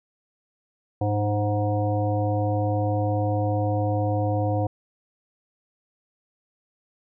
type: harmonic tone with a mistuned harmonic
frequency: 104.4 Hz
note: G#2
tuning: 10 cents sharp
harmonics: 1 / 3 / 5 / 7 / 9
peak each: -23 / -29 / -28 / -29 / -39 dBFS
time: 1.01-4.67 s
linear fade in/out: 5 ms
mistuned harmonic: 3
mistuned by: -36 cents
effects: none